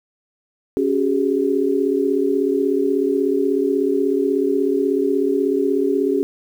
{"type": "chord", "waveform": "sine", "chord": "C# suspended fourth", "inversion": "none", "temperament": "equal with one note detuned", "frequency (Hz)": [277.2, 378.9, 415.3], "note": ["C#4", "F#4", "G#4"], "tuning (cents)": [0, 41, 0], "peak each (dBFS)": -20, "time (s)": [0.77, 6.23], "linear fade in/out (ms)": 0, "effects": ["8-bit"]}